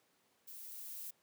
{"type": "noise with level ramp", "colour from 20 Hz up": "violet", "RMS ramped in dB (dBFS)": [-51, -45], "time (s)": [0.47, 1.11], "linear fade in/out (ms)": 10, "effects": ["pink hiss -74 dBFS RMS until 1.22 s", "high-pass 200 Hz 12 dB/octave"]}